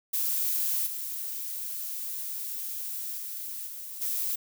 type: noise with level steps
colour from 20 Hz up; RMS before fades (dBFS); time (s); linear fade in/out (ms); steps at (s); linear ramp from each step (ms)
violet; -28 / -35 / -37 / -40 / -30; 0.13-4.36; 10; 0.86 / 3.17 / 3.66 / 4.01; 10
effects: none